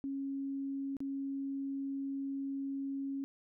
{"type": "tone with dropouts", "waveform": "sine", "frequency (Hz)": 274.3, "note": "C#4", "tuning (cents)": -18, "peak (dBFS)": -35, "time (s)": [0.04, 3.24], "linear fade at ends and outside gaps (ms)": 0, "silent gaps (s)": [0.968, 1.004], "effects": []}